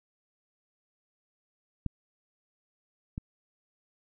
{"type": "clicks", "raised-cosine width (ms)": 5, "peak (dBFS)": [-18, -22], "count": 2, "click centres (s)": [1.863, 3.179], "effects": []}